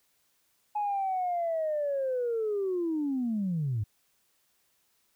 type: linear sweep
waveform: sine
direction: down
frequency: 844 to 98 Hz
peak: -26 dBFS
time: 0.75-3.84 s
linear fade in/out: 10 ms
effects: tanh soft clip ceiling -23 dBFS + white hiss -71 dBFS RMS until 5.15 s